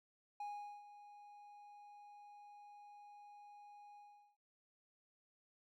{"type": "tone with ADSR envelope", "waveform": "triangle", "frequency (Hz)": 824, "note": "G#5", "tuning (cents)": -14, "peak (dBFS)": -40, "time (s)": [0.4, 4.37], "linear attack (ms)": 4, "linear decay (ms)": 420, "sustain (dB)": -14, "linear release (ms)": 400, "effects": []}